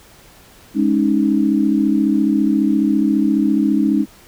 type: chord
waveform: sine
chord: Ab suspended fourth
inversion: none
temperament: just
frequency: 207.7 / 276.9 / 311.5 Hz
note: Ab3 / Db4 / Eb4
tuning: 0 / -2 / +2 cents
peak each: -17 dBFS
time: 0.74-4.06 s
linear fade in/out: 50 ms
effects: pink hiss -46 dBFS RMS until 4.27 s